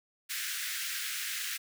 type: high-pass noise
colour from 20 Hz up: pink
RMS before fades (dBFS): -36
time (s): 0.29-1.58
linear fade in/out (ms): 20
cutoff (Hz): 1500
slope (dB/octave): 48
effects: none